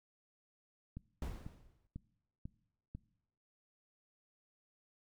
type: click train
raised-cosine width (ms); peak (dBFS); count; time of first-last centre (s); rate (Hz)
5; -32; 5; 0.97-2.95; 2.02
type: noise with exponential decay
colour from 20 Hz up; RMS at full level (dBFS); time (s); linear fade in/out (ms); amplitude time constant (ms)
brown; -38; 1.22-1.87; 2; 140
effects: noise-tail reverb RT60 0.8 s tail -22 dB re dry

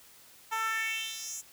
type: tone with high-pass filter sweep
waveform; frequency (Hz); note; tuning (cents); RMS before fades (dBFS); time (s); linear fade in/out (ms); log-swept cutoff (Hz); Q
10% pulse; 445; A4; +20; -34; 0.51-1.42; 20; 940 to 7800; 3.4
effects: white hiss -56 dBFS RMS until 1.52 s

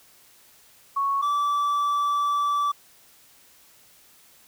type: tone pair in turn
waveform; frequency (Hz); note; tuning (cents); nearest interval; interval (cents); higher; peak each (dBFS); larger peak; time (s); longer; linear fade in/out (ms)
sine / triangle; 1108.7 / 1158.6; C#6 / D6; 0 / -24; minor second; 76; second; -21 / -19; second; 0.96-1.22 / 1.22-2.72; second; 10
effects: white hiss -55 dBFS RMS until 4.47 s

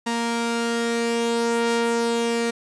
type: tone pair together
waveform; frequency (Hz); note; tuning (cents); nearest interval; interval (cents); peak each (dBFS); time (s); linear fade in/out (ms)
sawtooth; 233.1 / 466.5; A#3 / A#4; 0 / +1; octave; 1201; -20; 0.06-2.51; 10
effects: resampled to 22050 Hz

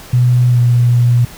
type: tone with pitch glide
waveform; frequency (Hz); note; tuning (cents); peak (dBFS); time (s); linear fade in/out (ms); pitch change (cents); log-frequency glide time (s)
sine; 123.47 to 120.93; B2 to B2; 0 to -36; -7; 0.13-1.25; 5; -36; 0.47-0.6
effects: pink hiss -35 dBFS RMS until 1.37 s

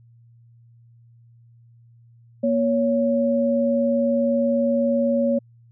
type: tone pair together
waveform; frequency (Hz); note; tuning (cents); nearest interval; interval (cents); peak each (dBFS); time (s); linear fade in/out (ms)
sine; 237.3 / 559; A#3 / C#5; +31 / +14; octave + minor third; 1483; -20; 2.43-5.39; 10
effects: added 117 Hz sine -49 dBFS peak until 5.71 s

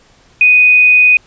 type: tone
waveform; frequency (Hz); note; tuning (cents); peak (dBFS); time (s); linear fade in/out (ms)
sine; 2489; D#7; 0; -4; 0.41-1.17; 2
effects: pink hiss -48 dBFS RMS until 1.26 s + resampled to 16000 Hz

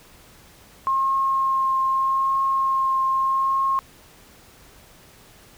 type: tone with vibrato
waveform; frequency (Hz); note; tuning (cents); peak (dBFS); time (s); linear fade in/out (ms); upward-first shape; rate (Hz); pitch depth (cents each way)
sine; 1070; C6; +38; -18; 0.87-3.79; 0; triangle; 0.81; 14
effects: pink hiss -50 dBFS RMS until 5.57 s

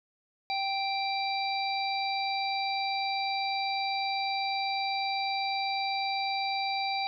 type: harmonic tone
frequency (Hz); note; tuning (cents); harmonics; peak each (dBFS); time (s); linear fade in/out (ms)
784; G5; 0; 1 / 3 / 5 / 6; -30 / -35 / -37 / -38; 0.5-7.07; 0
effects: none

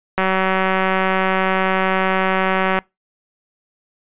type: click train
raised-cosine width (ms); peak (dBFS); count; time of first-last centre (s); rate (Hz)
0.5; -3; 494; 0.18-2.788; 189
effects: noise-tail reverb RT60 0.2 s tail -25 dB re dry + resampled to 8000 Hz

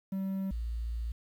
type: tone pair in turn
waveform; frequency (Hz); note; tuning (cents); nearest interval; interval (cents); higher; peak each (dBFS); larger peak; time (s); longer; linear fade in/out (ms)
triangle / sine; 192.6 / 57.36; G3 / A#1; -30 / -27; octave + major sixth; 2097; first; -29 / -32; first; 0.12-0.51 / 0.51-1.12; second; 5
effects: 10-bit

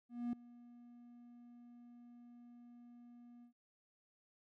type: tone with ADSR envelope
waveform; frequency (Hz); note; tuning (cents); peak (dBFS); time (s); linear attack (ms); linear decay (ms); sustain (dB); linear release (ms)
triangle; 240; B3; -49; -33; 0.09-3.53; 240; 3; -21; 100
effects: none

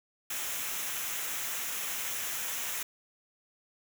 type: noise with comb filter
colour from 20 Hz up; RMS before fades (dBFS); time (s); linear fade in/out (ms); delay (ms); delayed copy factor
white; -35; 0.3-2.83; 5; 0.22; -0.55
effects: none

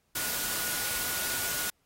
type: tone in noise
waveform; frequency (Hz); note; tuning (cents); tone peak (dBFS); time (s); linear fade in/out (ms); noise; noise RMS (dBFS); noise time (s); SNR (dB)
sine; 1455; F#6; -29; -40; 0.15-1.7; 5; white; -32; 0.15-1.7; -11
effects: pink hiss -73 dBFS RMS until 1.85 s + AAC 48 kbps

